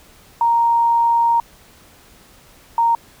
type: tone pair in turn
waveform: sine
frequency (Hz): 932.3 / 928.3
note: A#5 / A#5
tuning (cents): 0 / -7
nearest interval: unison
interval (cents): 7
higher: first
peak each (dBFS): -12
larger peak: neither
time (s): 0.41-1.4 / 2.78-2.95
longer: first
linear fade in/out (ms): 2
effects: pink hiss -48 dBFS RMS until 3.2 s